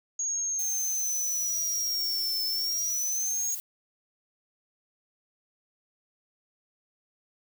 sine linear two-way sweep, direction down then up, 6645 to 5260 to 6645 Hz, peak -27 dBFS, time 0.19-3.55 s, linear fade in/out 5 ms, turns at 2.45 s
violet noise, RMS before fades -37 dBFS, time 0.59-3.6 s, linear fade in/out 0 ms
effects none

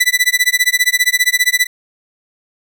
sawtooth tone with tremolo, 1982 Hz, B6, 6 cents sharp, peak -4 dBFS, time 0-1.67 s, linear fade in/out 10 ms, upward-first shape sine, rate 15 Hz, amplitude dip 100%, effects none

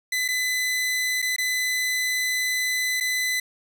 sawtooth tone with dropouts, 2009 Hz, B6, 29 cents sharp, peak -19 dBFS, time 0.12-3.4 s, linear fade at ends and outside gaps 5 ms, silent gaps 0.28-0.285 / 1.219-1.224 / 1.363-1.382 / 3.002-3.007 s, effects none

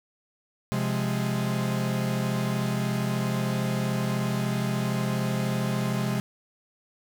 45% pulse chord, F minor, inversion second, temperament equal, 130.81 / 174.61 / 207.7 Hz, C3 / F3 / Ab3, 0 / 0 / 0 cents, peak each -28 / -32 / -29 dBFS, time 0.72-6.2 s, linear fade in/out 0 ms, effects none

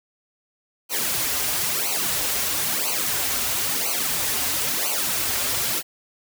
white noise with flanger, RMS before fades -24 dBFS, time 0.89-5.83 s, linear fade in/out 50 ms, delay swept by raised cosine 0.56 to 6.16 ms, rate 1 Hz, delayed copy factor -0.9, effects none

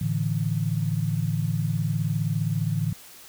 sine chord, A suspended fourth, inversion none, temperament equal with one note detuned, 110 / 145.31 / 164.81 Hz, A2 / D3 / E3, 0 / -18 / 0 cents, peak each -27 dBFS, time 0.01-2.93 s, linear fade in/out 5 ms, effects white hiss -47 dBFS RMS until 3.28 s

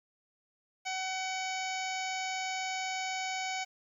harmonic tone, 754 Hz, F#5, 32 cents sharp, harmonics 1 / 2 / 3 / 4 / 5 / 6 / 7 / 8 / 9, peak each -36 / -45 / -38 / -45 / -48 / -48 / -46 / -50 / -44 dBFS, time 0.85-3.65 s, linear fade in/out 20 ms, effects 11-bit

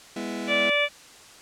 sawtooth chord, E major, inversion first, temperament just, 206 / 247.2 / 329.6 Hz, G#3 / B3 / E4, -14 / +2 / 0 cents, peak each -30 dBFS, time 0.16-0.7 s, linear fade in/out 5 ms
harmonic tone, 582 Hz, D5, 16 cents flat, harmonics 1 / 2 / 3 / 4 / 5 / 6, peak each -25 / -33 / -30 / -23 / -30 / -32 dBFS, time 0.47-0.89 s, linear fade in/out 50 ms
effects white hiss -48 dBFS RMS until 1.41 s + low-pass 8000 Hz 12 dB/octave

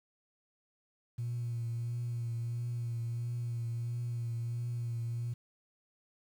sine tone with vibrato, 118.2 Hz, A#2, 24 cents sharp, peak -32 dBFS, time 1.18-5.34 s, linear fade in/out 10 ms, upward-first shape triangle, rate 1.5 Hz, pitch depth 32 cents each way, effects tanh soft clip ceiling -30 dBFS + 10-bit

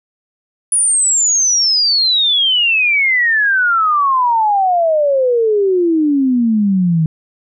sine exponential sweep, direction down, 9910 to 155.56 Hz, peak -10 dBFS, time 0.72-7.06 s, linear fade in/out 2 ms, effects none

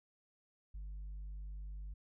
sine tone, 50 Hz, G1, 35 cents sharp, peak -40 dBFS, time 0.74-1.94 s, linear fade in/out 10 ms, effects tanh soft clip ceiling -42 dBFS

